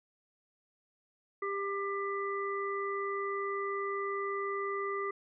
harmonic tone, 397.3 Hz, G4, 23 cents sharp, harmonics 1 / 3 / 5, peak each -35 / -36 / -41 dBFS, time 1.42-5.11 s, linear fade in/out 5 ms, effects none

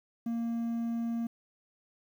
triangle tone, 232 Hz, A#3, 8 cents flat, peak -28 dBFS, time 0.26-1.27 s, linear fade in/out 5 ms, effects 10-bit

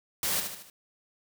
white noise with echo, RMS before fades -29 dBFS, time 0.23-0.4 s, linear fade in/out 2 ms, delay 75 ms, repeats 4, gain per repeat -6 dB, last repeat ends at 0.7 s, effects none

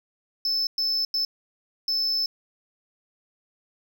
triangle tone bursts at uneven times, 5260 Hz, E8, 5 cents flat, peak -21 dBFS, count 4, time 0.45-0.67 / 0.78-1.05 / 1.14-1.25 / 1.88-2.26 s, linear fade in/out 2 ms, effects none

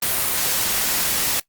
white noise, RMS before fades -21 dBFS, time 0.02-1.4 s, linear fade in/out 5 ms, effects noise-tail reverb RT60 0.1 s tail -20 dB re dry + Opus 32 kbps

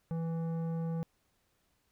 sine tone with tanh clipping, 164.81 Hz, E3, in tune, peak -34 dBFS, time 0.11-1.03 s, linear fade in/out 0 ms, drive 12 dB, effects pink hiss -75 dBFS RMS until 1.91 s

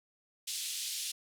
pink band-pass noise, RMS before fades -38 dBFS, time 0.47-1.12 s, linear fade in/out 10 ms, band 3100 to 12000 Hz, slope 24 dB/octave, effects none

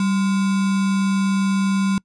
sine tone with sample-and-hold, 194 Hz, G3, 18 cents flat, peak -16 dBFS, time 0-1.98 s, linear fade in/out 2 ms, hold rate 1225 Hz, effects noise-tail reverb RT60 0.1 s tail -25 dB re dry + resampled to 22050 Hz

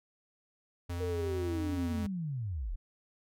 square tone with vibrato, 87 Hz, F2, 6 cents flat, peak -35 dBFS, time 0.89-2.07 s, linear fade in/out 10 ms, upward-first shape sine, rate 11 Hz, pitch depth 13 cents each way
sine linear sweep, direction down, 464.1 to 30.87 Hz, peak -33 dBFS, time 1-2.76 s, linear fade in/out 10 ms
effects none

